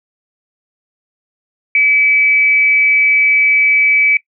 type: tone with frequency modulation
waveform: sine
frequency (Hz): 2295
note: D7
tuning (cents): -40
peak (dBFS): -8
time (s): 1.75-4.17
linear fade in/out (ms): 2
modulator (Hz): 235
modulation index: 0.26
effects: noise-tail reverb RT60 0.1 s tail -19 dB re dry